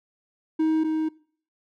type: tone pair in turn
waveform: triangle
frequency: 316.1 / 314.7 Hz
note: D#4 / D#4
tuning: +27 / +20 cents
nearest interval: unison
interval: 7 cents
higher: first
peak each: -17 / -20 dBFS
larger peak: first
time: 0.59-0.84 / 0.84-1.09 s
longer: neither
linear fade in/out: 10 ms
effects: noise-tail reverb RT60 0.5 s tail -22 dB re dry